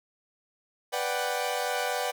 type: chord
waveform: sawtooth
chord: G major seventh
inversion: first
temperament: equal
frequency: 493.9 / 587.3 / 740 / 784 Hz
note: B4 / D5 / F#5 / G5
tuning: 0 / 0 / 0 / 0 cents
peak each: -29 / -30 / -29 / -30 dBFS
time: 0.92-2.12 s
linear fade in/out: 20 ms
effects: none